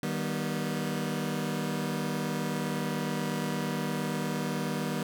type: chord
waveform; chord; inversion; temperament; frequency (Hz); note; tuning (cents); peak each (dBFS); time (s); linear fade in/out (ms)
sawtooth; Eb augmented; none; just; 155.56 / 194.45 / 243.1; Eb3 / G3 / B3; 0 / -14 / -27; -30; 0.03-5.03; 2
effects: none